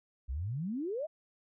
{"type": "exponential sweep", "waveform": "sine", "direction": "up", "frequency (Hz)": [57.7, 663], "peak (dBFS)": -33, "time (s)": [0.28, 1.07], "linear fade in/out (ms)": 20, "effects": []}